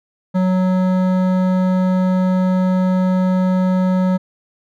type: tone with hard clipping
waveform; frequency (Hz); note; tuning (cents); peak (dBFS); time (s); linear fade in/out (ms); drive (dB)
triangle; 185; F#3; 0; -15; 0.34-4.18; 20; 17
effects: none